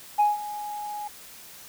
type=tone with ADSR envelope; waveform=sine; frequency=833 Hz; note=G#5; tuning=5 cents sharp; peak=-14 dBFS; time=0.18-1.08 s; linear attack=19 ms; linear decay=170 ms; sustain=-17 dB; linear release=7 ms; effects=tanh soft clip ceiling -14 dBFS + white hiss -46 dBFS RMS until 1.68 s